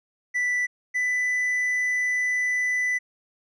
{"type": "tone pair in turn", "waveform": "triangle", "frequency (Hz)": [1975.5, 1992.7], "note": ["B6", "B6"], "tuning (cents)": [0, 15], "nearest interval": "unison", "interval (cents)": 15, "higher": "second", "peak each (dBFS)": -20, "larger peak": "neither", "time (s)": [[0.34, 0.67], [0.94, 2.99]], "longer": "second", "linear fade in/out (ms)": 20, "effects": ["resampled to 22050 Hz"]}